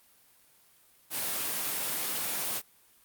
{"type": "high-pass noise", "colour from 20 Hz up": "white", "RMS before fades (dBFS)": -32, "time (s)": [1.1, 2.62], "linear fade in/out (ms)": 50, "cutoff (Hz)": 130, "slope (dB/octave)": 12, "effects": ["white hiss -62 dBFS RMS until 3.04 s", "Opus 32 kbps"]}